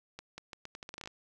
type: accelerating click train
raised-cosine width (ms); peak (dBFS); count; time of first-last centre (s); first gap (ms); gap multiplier
0.2; -26; 13; 0.19-1.075; 190; 0.8
effects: none